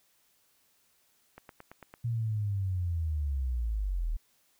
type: click train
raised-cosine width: 0.5 ms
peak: -31 dBFS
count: 6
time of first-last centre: 1.38-1.939 s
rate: 8.94 Hz
type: linear sweep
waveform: sine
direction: down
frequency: 119.2 to 36.75 Hz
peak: -28 dBFS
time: 2.04-4.17 s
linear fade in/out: 10 ms
effects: white hiss -69 dBFS RMS until 4.59 s